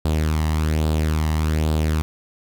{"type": "tone with flanger", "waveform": "sawtooth", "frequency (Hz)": 77.78, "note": "D#2", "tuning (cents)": 0, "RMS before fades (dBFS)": -20, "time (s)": [0.05, 2.02], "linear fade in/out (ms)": 0, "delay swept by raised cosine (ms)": [0.24, 1.04], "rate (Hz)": 1.2, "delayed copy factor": 0.55, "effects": []}